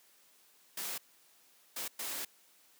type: noise bursts at uneven times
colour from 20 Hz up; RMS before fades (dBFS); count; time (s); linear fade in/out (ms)
white; -39; 3; 0.77-0.98 / 1.76-1.88 / 1.99-2.25; 5
effects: white hiss -65 dBFS RMS until 2.79 s + high-pass 200 Hz 12 dB/octave